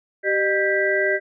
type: tone cluster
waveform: sine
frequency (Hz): 388.3 / 610 / 1588 / 1965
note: G4 / D#5 / G6 / B6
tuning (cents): -16 / -34 / +22 / -9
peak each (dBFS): -23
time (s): 0.23-1.2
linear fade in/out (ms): 50
effects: none